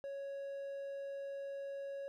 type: tone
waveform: triangle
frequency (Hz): 554.4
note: C#5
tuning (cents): 0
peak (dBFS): -39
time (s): 0.04-2.08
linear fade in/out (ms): 0
effects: none